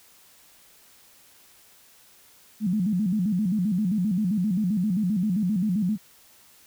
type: tone with vibrato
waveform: sine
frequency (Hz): 196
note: G3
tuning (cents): 0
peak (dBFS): -21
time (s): 2.6-5.98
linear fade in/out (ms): 50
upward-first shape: square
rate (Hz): 7.6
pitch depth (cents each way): 160
effects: white hiss -55 dBFS RMS until 6.66 s